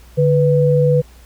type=tone pair together; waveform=sine; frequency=146.84 / 493.9 Hz; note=D3 / B4; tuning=0 / 0 cents; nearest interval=octave + major sixth; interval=2100 cents; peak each=-13 dBFS; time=0.17-1.02 s; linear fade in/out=20 ms; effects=added 60 Hz sine -41 dBFS peak until 1.25 s + pink hiss -49 dBFS RMS until 1.25 s